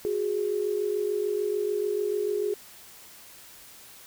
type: tone pair together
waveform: sine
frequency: 368.5 / 415.3 Hz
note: F#4 / G#4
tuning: -7 / 0 cents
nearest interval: major second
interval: 207 cents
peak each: -30 / -26 dBFS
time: 0.05-2.54 s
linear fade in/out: 0 ms
effects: white hiss -49 dBFS RMS until 4.06 s